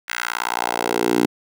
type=tone with high-pass filter sweep; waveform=10% pulse; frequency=59.1 Hz; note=A#1; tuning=24 cents sharp; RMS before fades=-22 dBFS; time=0.08-1.26 s; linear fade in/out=10 ms; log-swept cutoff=1800 to 280 Hz; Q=2.1; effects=none